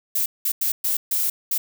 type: noise bursts at uneven times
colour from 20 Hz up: violet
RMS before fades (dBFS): -22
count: 6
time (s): 0.15-0.26 / 0.45-0.52 / 0.61-0.72 / 0.84-0.97 / 1.11-1.3 / 1.51-1.58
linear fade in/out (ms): 5
effects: none